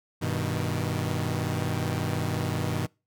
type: chord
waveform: sawtooth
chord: G augmented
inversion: none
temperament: equal with one note detuned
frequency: 98 / 123.47 / 156.74 Hz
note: G2 / B2 / D#3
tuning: 0 / 0 / +13 cents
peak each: -27 dBFS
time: 0.21-2.87 s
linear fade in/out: 20 ms
effects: noise-tail reverb RT60 0.3 s tail -26 dB re dry